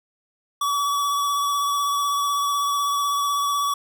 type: tone with vibrato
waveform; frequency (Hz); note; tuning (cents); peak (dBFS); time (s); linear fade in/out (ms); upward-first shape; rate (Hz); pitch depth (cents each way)
square; 1140; C#6; +48; -21; 0.61-3.74; 5; triangle; 16; 23
effects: none